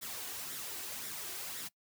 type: noise with flanger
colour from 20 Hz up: white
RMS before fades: -42 dBFS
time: 0.01-1.69 s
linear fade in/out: 20 ms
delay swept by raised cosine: 0.54 to 2.74 ms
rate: 1.9 Hz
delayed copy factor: +0.5
effects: noise-tail reverb RT60 0.1 s tail -21 dB re dry + high-pass 100 Hz 12 dB/octave